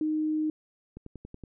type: tone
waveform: sine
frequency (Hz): 309.2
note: D#4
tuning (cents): -11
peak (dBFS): -25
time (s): 0.01-0.5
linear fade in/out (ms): 2
type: click train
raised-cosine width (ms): 3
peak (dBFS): -29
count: 6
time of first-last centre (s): 0.97-1.437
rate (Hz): 10.7
effects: none